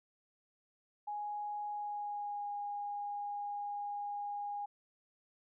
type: tone with pitch glide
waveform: sine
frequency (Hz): 830.6 to 818.7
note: G#5 to G#5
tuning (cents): 0 to -25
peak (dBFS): -37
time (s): 1.07-4.66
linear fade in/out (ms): 10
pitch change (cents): -25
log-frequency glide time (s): 1.7-2.51
effects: none